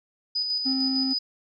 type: tone with tremolo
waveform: sine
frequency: 4978 Hz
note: D#8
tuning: in tune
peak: -23 dBFS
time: 0.35-1.19 s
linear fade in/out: 10 ms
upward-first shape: square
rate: 6.6 Hz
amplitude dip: 35%
type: tone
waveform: triangle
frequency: 263.9 Hz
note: C4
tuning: 15 cents sharp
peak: -23 dBFS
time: 0.65-1.14 s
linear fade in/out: 20 ms
effects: none